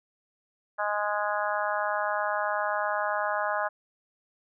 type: harmonic tone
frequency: 207.7 Hz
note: G#3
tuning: in tune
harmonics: 3 / 4 / 5 / 6 / 7 / 8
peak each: -31 / -32 / -33 / -34 / -34 / -35 dBFS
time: 0.78-3.69 s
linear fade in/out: 20 ms
effects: none